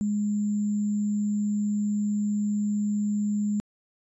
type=tone with sample-and-hold; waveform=sine; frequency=207.7 Hz; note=G#3; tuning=in tune; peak=-23 dBFS; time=0.01-3.6 s; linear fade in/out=0 ms; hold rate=7350 Hz; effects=resampled to 22050 Hz